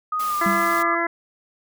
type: tone with pitch glide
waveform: sine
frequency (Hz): 1244 to 1200.9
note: D#6 to D6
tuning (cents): -1 to +38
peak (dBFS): -21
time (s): 0.12-0.95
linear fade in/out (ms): 5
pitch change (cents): -61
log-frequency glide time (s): 0.26-0.35
type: noise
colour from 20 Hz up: white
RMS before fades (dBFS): -35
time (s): 0.19-0.83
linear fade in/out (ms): 10
type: harmonic tone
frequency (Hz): 338.1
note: E4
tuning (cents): +44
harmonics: 1 / 2 / 3 / 4 / 5 / 6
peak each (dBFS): -27 / -27 / -27 / -27 / -27 / -27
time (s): 0.41-1.07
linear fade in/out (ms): 5
type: tone with exponential decay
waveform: sine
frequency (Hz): 196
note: G3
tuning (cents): 0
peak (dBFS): -19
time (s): 0.46-0.91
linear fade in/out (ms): 2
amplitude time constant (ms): 96
effects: none